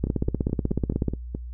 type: two click trains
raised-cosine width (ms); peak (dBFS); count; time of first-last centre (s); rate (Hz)
3; -10 / -16; 18 / 7; 0.04-1.083 / 0.07-1.349; 16.3 / 4.69
effects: noise-tail reverb RT60 0.1 s tail -21 dB re dry + added 60 Hz sine -33 dBFS peak until 1.53 s